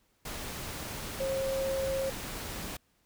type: tone in noise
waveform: sine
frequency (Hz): 537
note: C5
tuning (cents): +45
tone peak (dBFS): -29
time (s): 1.2-2.1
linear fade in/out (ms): 5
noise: pink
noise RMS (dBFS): -39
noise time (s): 0.25-2.77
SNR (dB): +7
effects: pink hiss -71 dBFS RMS until 3.05 s